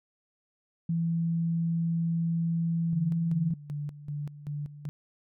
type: tone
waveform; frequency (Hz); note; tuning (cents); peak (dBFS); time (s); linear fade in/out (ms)
sine; 166.7; E3; +20; -25; 0.89-3.54; 5
type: tone with tremolo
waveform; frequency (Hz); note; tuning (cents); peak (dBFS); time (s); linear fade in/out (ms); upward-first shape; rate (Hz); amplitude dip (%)
sine; 146.5; D3; -4; -31; 2.93-4.89; 0; square; 2.6; 75
effects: none